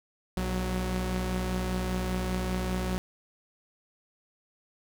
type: tone pair together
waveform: sawtooth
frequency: 59.98 / 185 Hz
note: B1 / F#3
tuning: -50 / 0 cents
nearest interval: octave + perfect fifth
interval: 1950 cents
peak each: -27 dBFS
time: 0.37-2.98 s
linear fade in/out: 0 ms
effects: none